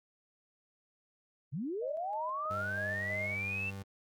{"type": "linear sweep", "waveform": "sine", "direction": "up", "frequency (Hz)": [117, 2700], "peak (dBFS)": -34, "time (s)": [1.52, 3.71], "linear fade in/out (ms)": 20}
{"type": "tone with tremolo", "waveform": "sine", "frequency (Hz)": 622.3, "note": "D#5", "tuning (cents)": 0, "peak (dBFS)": -39, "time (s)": [1.81, 3.36], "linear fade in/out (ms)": 20, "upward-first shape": "square", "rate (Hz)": 3.1, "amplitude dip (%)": 50}
{"type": "tone", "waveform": "30% pulse", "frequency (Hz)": 98, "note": "G2", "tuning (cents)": 0, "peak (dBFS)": -38, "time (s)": [2.5, 3.83], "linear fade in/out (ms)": 10}
{"effects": ["Opus 48 kbps"]}